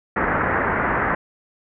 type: low-pass noise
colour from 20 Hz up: white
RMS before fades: -21 dBFS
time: 0.16-1.15 s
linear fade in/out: 5 ms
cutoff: 1900 Hz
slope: 48 dB/octave
effects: none